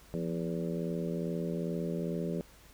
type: harmonic tone with a mistuned harmonic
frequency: 82.41 Hz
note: E2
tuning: in tune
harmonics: 2 / 3 / 4 / 5 / 6 / 7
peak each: -34 / -41 / -41 / -39 / -42 / -43 dBFS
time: 0.14-2.41 s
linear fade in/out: 0 ms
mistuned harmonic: 2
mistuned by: +75 cents
effects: added 52 Hz sine -58 dBFS peak until 2.73 s + pink hiss -58 dBFS RMS until 2.73 s